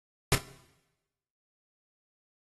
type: noise with echo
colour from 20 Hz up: pink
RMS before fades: -22 dBFS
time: 0.32-0.35 s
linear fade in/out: 0 ms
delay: 30 ms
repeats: 3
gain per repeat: -12 dB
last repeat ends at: 0.44 s
effects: noise-tail reverb RT60 1.0 s tail -19 dB re dry + AAC 32 kbps